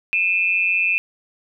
sine tone pair together, 2449 / 2634 Hz, D#7 / E7, -28 / -2 cents, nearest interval minor second, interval 126 cents, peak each -19 dBFS, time 0.13-0.98 s, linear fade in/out 0 ms, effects none

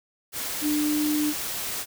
sine tone in noise, 299.7 Hz, D4, 35 cents sharp, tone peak -22 dBFS, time 0.61-1.34 s, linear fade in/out 50 ms, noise white, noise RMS -31 dBFS, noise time 0.32-1.86 s, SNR +6 dB, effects none

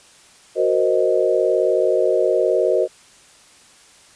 sine chord, C half-diminished seventh, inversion second, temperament equal with one note detuned, 370 / 464.3 / 523.3 / 622.3 Hz, Gb4 / Bb4 / C5 / Eb5, 0 / -7 / 0 / 0 cents, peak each -20 dBFS, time 0.55-2.88 s, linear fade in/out 50 ms, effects white hiss -49 dBFS RMS until 4.15 s + resampled to 22050 Hz

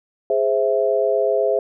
sine chord, Ab augmented, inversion none, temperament equal, 415.3 / 523.3 / 659.3 Hz, Ab4 / C5 / E5, 0 / 0 / 0 cents, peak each -20 dBFS, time 0.3-1.59 s, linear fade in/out 2 ms, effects none

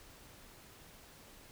silence, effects pink hiss -57 dBFS RMS until 1.51 s

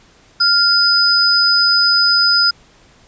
sine tone pair together, 1394 / 5002 Hz, F6 / D#8, -4 / +8 cents, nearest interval octave + minor seventh, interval 2212 cents, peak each -15 / -11 dBFS, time 0.4-2.51 s, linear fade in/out 10 ms, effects pink hiss -49 dBFS RMS until 3.07 s + resampled to 16000 Hz

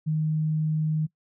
sine tone, 155.56 Hz, D#3, in tune, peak -22 dBFS, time 0.06-1.07 s, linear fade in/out 20 ms, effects noise-tail reverb RT60 0.1 s tail -22 dB re dry

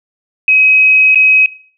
sine tone with dropouts, 2539 Hz, D#7, 34 cents sharp, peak -5 dBFS, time 0.48-1.46 s, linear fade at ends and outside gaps 2 ms, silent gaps 1.147-1.156 s, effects noise-tail reverb RT60 0.5 s tail -20 dB re dry

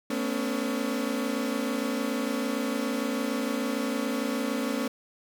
30% pulse tone cluster, 223.9 / 254.7 / 281.4 Hz, A3 / C4 / C#4, +30 / -46 / +26 cents, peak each -29 dBFS, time 0.1-4.88 s, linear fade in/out 5 ms, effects none

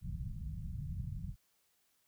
white low-pass noise, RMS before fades -41 dBFS, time 0.01-1.36 s, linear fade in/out 50 ms, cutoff 170 Hz, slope 48 dB/octave, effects white hiss -75 dBFS RMS until 2.07 s

